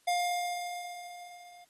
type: tone with level ramp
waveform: square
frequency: 707 Hz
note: F5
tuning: 21 cents sharp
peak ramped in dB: -26 to -53 dBFS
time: 0.07-1.65 s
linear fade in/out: 10 ms
effects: white hiss -68 dBFS RMS until 1.69 s + AAC 32 kbps